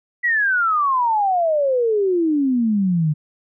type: exponential sweep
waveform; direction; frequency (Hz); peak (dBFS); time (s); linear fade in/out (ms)
sine; down; 1975.5 to 146.83; -15; 0.23-3.14; 20
effects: none